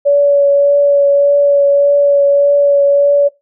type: tone with vibrato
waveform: sine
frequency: 568 Hz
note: C#5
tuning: 42 cents sharp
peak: -6 dBFS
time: 0.05-3.29 s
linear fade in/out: 20 ms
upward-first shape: triangle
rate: 1.7 Hz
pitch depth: 15 cents each way
effects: noise-tail reverb RT60 0.2 s tail -20 dB re dry